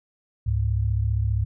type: tone pair together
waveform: sine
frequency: 69.2 / 104.3 Hz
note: C#2 / G#2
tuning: -2 / +8 cents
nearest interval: perfect fifth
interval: 710 cents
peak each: -24 / -22 dBFS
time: 0.46-1.45 s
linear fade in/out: 10 ms
effects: none